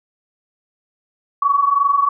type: tone pair together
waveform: sine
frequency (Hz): 1110 / 1132.7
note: C#6 / C#6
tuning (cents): +2 / +37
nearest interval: unison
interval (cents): 35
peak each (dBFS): -18 / -14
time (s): 1.42-2.09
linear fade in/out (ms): 5
effects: none